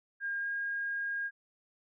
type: tone with pitch glide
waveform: sine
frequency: 1614 to 1624.3 Hz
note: G#6 to G#6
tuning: -50 to -39 cents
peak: -32 dBFS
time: 0.2-1.31 s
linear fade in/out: 50 ms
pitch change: +11 cents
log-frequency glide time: 0.4-0.46 s
effects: none